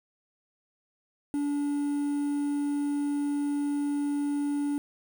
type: tone with quantisation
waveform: triangle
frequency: 288.1 Hz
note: D4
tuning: 33 cents flat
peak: -24 dBFS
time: 1.34-4.78 s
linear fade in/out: 0 ms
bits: 8
effects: none